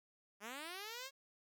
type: linear sweep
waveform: 5% pulse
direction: up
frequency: 195.2 to 554.4 Hz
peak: -34 dBFS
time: 0.4-1.11 s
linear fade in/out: 50 ms
effects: none